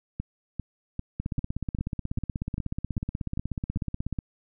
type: two click trains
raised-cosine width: 5 ms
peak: -17 / -18 dBFS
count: 50 / 10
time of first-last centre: 1.2-4.188 / 0.2-3.771 s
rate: 16.4 / 2.52 Hz
effects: none